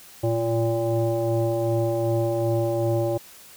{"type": "tone with frequency modulation", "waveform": "sine", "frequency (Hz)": 344.8, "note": "F4", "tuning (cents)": -22, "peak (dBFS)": -20, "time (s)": [0.23, 3.18], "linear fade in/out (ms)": 10, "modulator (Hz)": 229, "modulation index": 1.4, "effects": ["white hiss -47 dBFS RMS until 3.56 s"]}